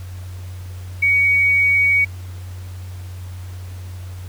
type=tone with quantisation; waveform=sine; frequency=2247 Hz; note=C#7; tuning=23 cents sharp; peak=-12 dBFS; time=1.02-2.05 s; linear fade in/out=10 ms; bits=7; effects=added 91 Hz sine -29 dBFS peak until 4.28 s + pink hiss -45 dBFS RMS until 4.28 s